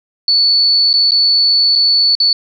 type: tone with dropouts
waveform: sine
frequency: 4454 Hz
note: C#8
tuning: 7 cents sharp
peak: -8 dBFS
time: 0.28-2.33 s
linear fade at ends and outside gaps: 2 ms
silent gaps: 0.931-0.938 / 1.109-1.118 / 1.754-1.758 / 2.152-2.201 s
effects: none